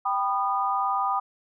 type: chord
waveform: sine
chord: G augmented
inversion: none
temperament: equal with one note detuned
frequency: 784 / 987.8 / 1226 Hz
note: G5 / B5 / D#6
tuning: 0 / 0 / -26 cents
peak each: -27 / -28 / -26 dBFS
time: 0.05-1.2 s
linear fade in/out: 10 ms
effects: none

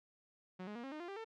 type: tone with pitch steps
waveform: sawtooth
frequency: 184.1 / 209 / 237.4 / 269.5 / 306.1 / 347.5 / 394.6 / 448.1 Hz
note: F#3 / G#3 / A#3 / C#4 / D#4 / F4 / G4 / A4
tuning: -8 / +11 / +32 / -49 / -28 / -9 / +11 / +32 cents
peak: -40 dBFS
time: 0.59-1.246 s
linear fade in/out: 10 ms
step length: 82 ms
effects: low-pass 3000 Hz 12 dB/octave

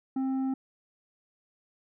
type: tone with tanh clipping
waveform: triangle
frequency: 264.8 Hz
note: C4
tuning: 21 cents sharp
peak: -28 dBFS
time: 0.16-0.54 s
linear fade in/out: 5 ms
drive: 11 dB
effects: none

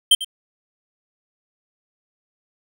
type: tone with echo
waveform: square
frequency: 3135 Hz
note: G7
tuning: 1 cent flat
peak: -10 dBFS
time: 0.11-0.15 s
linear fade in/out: 5 ms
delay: 96 ms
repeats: 1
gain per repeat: -15 dB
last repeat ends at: 0.246 s
effects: none

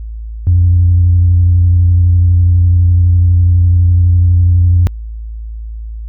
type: tone with vibrato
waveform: sine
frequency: 88 Hz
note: F2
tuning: 14 cents sharp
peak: -4 dBFS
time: 0.47-4.87 s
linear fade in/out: 0 ms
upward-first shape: sine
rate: 12 Hz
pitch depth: 25 cents each way
effects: tanh soft clip ceiling -1 dBFS + added 55 Hz sine -21 dBFS peak until 6.08 s

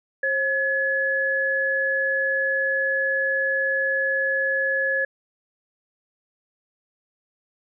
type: tone pair together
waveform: sine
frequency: 536.2 / 1700 Hz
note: C5 / G#6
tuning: +42 / +40 cents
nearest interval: octave + minor sixth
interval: 1998 cents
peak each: -26 / -21 dBFS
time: 0.23-5.05 s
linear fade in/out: 5 ms
effects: none

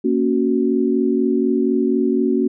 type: chord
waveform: sine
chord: F# major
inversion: first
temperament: equal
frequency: 233.1 / 277.2 / 370 Hz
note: A#3 / C#4 / F#4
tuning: 0 / 0 / 0 cents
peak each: -19 dBFS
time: 0.04-2.48 s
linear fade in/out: 10 ms
effects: none

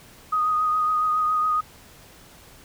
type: tone with vibrato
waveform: sine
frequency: 1244.5 Hz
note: D#6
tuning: in tune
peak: -19 dBFS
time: 0.32-1.61 s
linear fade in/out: 10 ms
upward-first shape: triangle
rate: 7.2 Hz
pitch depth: 25 cents each way
effects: pink hiss -49 dBFS RMS until 2.64 s

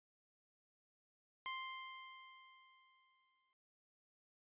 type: tone with exponential decay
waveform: 20% pulse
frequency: 1048 Hz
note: C6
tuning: 2 cents sharp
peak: -36 dBFS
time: 1.46-3.53 s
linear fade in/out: 0 ms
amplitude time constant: 450 ms
effects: resampled to 8000 Hz

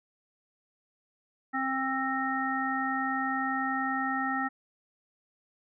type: harmonic tone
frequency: 265.1 Hz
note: C4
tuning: 23 cents sharp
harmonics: 1 / 3 / 5 / 7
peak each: -33 / -33 / -33 / -33 dBFS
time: 1.53-4.49 s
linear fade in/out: 20 ms
effects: none

